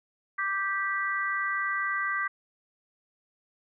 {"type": "chord", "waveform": "sine", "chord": "G major", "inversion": "second", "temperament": "just", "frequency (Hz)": [1176, 1568, 1960], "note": ["D6", "G6", "B6"], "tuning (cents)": [2, 0, -14], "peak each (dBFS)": -31, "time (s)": [0.38, 2.28], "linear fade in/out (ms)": 10, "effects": []}